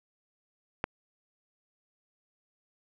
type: click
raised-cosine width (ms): 0.5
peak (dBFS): -13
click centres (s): 0.841
effects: none